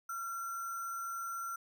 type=tone with sample-and-hold; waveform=sine; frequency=1368 Hz; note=F6; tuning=36 cents flat; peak=-37 dBFS; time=0.09-1.56 s; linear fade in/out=5 ms; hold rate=7350 Hz; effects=none